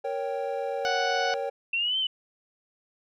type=chord; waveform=triangle; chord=G diminished; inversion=first; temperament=equal; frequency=466.2 / 554.4 / 784 Hz; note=Bb4 / Db5 / G5; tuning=0 / 0 / 0 cents; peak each=-31 / -29 / -32 dBFS; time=0.04-1.5 s; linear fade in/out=10 ms
type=harmonic tone; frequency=740 Hz; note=F#5; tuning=in tune; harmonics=1 / 2 / 3 / 4 / 5 / 6 / 7 / 8; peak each=-28 / -30 / -37 / -36 / -42 / -39 / -40 / -44 dBFS; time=0.85-1.34 s; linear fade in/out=0 ms
type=exponential two-way sweep; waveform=sine; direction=up then down; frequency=2681 to 3136 to 2957 Hz; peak=-24 dBFS; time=1.73-2.07 s; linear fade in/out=5 ms; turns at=1.99 s
effects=none